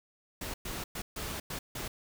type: noise bursts at uneven times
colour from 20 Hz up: pink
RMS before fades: -38 dBFS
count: 6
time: 0.41-0.54 / 0.65-0.84 / 0.95-1.02 / 1.16-1.4 / 1.5-1.59 / 1.75-1.88 s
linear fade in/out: 5 ms
effects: none